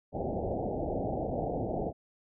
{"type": "low-pass noise", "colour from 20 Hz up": "white", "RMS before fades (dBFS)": -33, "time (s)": [0.12, 1.93], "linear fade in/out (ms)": 50, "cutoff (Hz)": 790, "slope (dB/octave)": 96, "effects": []}